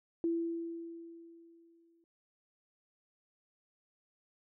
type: tone with exponential decay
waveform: sine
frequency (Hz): 334.5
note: E4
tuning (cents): +25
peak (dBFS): -28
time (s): 0.24-2.04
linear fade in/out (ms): 1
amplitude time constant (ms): 390
effects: none